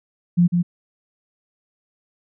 sine tone with echo, 174.61 Hz, F3, in tune, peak -11 dBFS, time 0.37-0.48 s, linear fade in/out 20 ms, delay 150 ms, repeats 1, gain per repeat -4 dB, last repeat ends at 0.63 s, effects none

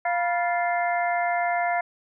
harmonic tone with a mistuned harmonic, 349.2 Hz, F4, in tune, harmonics 2 / 3 / 4 / 5 / 6, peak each -23 / -32 / -34 / -32 / -31 dBFS, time 0.05-1.81 s, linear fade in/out 5 ms, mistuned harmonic 3, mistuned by -130 cents, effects none

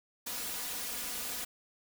white noise with comb filter, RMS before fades -38 dBFS, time 0.26-1.45 s, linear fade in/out 10 ms, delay 4.1 ms, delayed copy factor +0.75, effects none

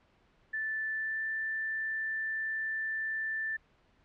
sine tone with pitch glide, 1758 to 1769.2 Hz, A6 to A6, -2 to +9 cents, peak -31 dBFS, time 0.53-3.57 s, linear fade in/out 10 ms, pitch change +11 cents, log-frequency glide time 0.93-1.23 s, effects pink hiss -67 dBFS RMS until 4.04 s + low-pass 3000 Hz 12 dB/octave

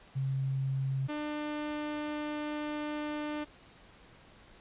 sine / sawtooth tone pair in turn, 134.4 / 299.2 Hz, C3 / D4, +47 / +32 cents, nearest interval octave + major second, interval 1385 cents, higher second, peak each -29 / -30 dBFS, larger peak first, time 0.15-1.08 / 1.08-3.45 s, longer second, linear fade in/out 20 ms, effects pink hiss -57 dBFS RMS until 4.6 s + resampled to 8000 Hz

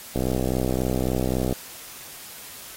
click train, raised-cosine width 2 ms, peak -11 dBFS, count 88, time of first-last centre 0.16-1.526 s, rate 63.7 Hz, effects white hiss -41 dBFS RMS until 2.76 s + AAC 48 kbps

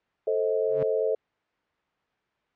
sine chord, A diminished, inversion none, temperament just, 440 / 528 / 633.6 Hz, A4 / C5 / Eb5, 0 / +16 / +31 cents, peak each -25 / -28 / -29 dBFS, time 0.27-1.15 s, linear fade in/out 5 ms
sawtooth tone with exponential growth, 140.6 Hz, C#3, 25 cents sharp, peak -27 dBFS, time 0.63-0.83 s, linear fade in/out 0 ms, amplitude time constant 42 ms
effects white hiss -72 dBFS RMS until 2.55 s + low-pass 2000 Hz 12 dB/octave

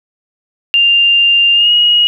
sine tone with pitch glide, 2794 to 2889 Hz, F7 to F#7, 0 to -42 cents, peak -6 dBFS, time 0.74-2.07 s, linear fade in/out 0 ms, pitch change +58 cents, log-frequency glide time 1.53-1.72 s, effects 8-bit

